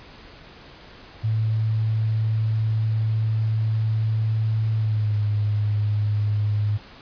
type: tone with pitch glide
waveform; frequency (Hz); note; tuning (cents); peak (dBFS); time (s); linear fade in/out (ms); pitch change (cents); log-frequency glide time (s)
sine; 110 to 104.61; A2 to G#2; 0 to +13; -19; 1.23-6.78; 20; -87; 4.76-5.18
effects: pink hiss -45 dBFS RMS until 7.01 s + resampled to 11025 Hz